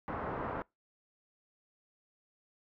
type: low-pass noise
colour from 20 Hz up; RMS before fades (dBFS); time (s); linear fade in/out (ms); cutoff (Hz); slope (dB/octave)
white; -38; 0.08-0.62; 0; 1300; 24
effects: noise-tail reverb RT60 0.2 s tail -24 dB re dry